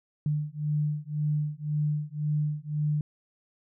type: beating tone pair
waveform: sine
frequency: 148.9 / 150.8 Hz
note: D3 / D3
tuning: +24 / +46 cents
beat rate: 1.9 Hz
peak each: -29 dBFS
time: 0.26-3.01 s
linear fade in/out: 2 ms
effects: none